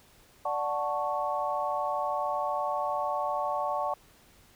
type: chord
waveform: sine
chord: D major seventh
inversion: none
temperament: equal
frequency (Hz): 587.3 / 740 / 880 / 1108.7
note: D5 / F#5 / A5 / C#6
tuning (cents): 0 / 0 / 0 / 0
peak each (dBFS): -33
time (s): 0.45-3.94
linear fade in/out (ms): 5
effects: pink hiss -59 dBFS RMS until 4.55 s